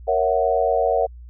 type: chord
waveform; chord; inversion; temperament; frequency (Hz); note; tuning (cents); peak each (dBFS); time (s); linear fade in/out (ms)
sine; F# dominant seventh; first; equal; 466.2 / 554.4 / 659.3 / 740; A#4 / C#5 / E5 / F#5; 0 / 0 / 0 / 0; -22; 0.07-1.07; 20
effects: added 60 Hz sine -37 dBFS peak until 1.29 s